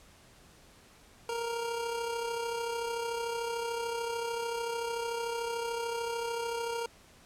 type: tone with amplitude modulation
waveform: 25% pulse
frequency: 466.2 Hz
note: A#4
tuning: in tune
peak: -27 dBFS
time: 1.29-6.86 s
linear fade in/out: 2 ms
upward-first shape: sine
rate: 33.5 Hz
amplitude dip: 40%
effects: pink hiss -58 dBFS RMS until 7.25 s + low-pass 11000 Hz 12 dB/octave